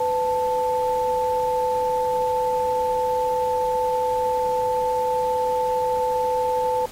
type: tone pair together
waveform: sine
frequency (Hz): 502.2 / 881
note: B4 / A5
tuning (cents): +29 / +2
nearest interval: minor seventh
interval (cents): 973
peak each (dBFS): -22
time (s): 0-6.86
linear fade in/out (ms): 5
effects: pink hiss -42 dBFS RMS until 6.91 s + AAC 48 kbps